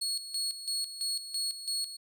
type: tone with tremolo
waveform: 30% pulse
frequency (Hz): 4342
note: C#8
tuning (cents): -37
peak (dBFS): -27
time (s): 0.01-1.97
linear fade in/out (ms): 10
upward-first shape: square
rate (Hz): 3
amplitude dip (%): 70
effects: none